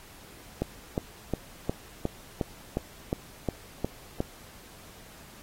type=click train; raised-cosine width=2 ms; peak=-13 dBFS; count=11; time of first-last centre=0.62-4.204 s; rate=2.79 Hz; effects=pink hiss -51 dBFS RMS until 5.42 s + AAC 48 kbps